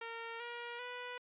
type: tone with pitch steps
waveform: 10% pulse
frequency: 459.7 / 475.9 / 492.7 Hz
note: A#4 / A#4 / B4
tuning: -24 / +36 / -4 cents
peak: -34 dBFS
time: 0.01-1.18 s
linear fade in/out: 5 ms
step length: 390 ms
effects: resampled to 8000 Hz